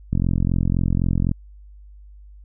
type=click train; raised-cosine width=5 ms; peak=-8 dBFS; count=53; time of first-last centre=0.13-1.315 s; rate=43.9 Hz; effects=added 50 Hz sine -41 dBFS peak until 2.44 s